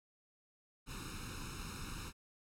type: noise with comb filter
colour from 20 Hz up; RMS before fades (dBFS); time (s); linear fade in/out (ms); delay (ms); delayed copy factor
pink; -45; 0.86-2.13; 50; 0.76; +1
effects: low-pass 11000 Hz 12 dB/octave